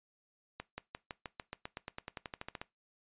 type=accelerating click train; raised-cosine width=0.3 ms; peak=-24 dBFS; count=19; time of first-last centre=0.6-2.615 s; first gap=180 ms; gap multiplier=0.94; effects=noise-tail reverb RT60 0.2 s tail -20 dB re dry + resampled to 8000 Hz